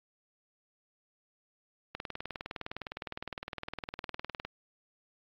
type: click train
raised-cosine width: 0.3 ms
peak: -21 dBFS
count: 50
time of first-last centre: 1.95-4.45 s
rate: 19.6 Hz
effects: low-pass 5000 Hz 12 dB/octave + AAC 48 kbps